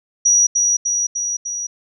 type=tone with echo; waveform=sine; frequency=5800 Hz; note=F#8; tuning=35 cents flat; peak=-10 dBFS; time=0.25-0.47 s; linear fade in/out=10 ms; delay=300 ms; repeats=4; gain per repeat=-3 dB; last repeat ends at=1.67 s; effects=none